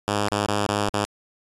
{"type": "tone with dropouts", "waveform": "5% pulse", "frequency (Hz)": 103.1, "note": "G#2", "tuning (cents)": -12, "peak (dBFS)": -10, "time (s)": [0.08, 1.05], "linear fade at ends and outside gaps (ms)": 0, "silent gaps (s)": [[0.284, 0.317], [0.463, 0.485], [0.665, 0.689], [0.894, 0.939]], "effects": ["resampled to 24000 Hz"]}